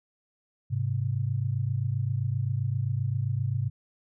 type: tone pair together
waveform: sine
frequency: 103.97 / 131.6 Hz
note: G#2 / C3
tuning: +2 / +10 cents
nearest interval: major third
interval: 408 cents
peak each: -28 / -28 dBFS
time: 0.7-3.7 s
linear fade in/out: 20 ms
effects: none